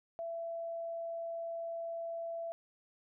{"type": "tone", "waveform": "sine", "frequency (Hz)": 669, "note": "E5", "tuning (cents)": 25, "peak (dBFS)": -37, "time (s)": [0.19, 2.52], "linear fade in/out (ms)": 0, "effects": []}